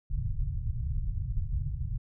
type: low-pass noise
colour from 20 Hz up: pink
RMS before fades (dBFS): -31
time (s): 0.1-1.98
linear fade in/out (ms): 10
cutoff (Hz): 140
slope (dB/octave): 48
effects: none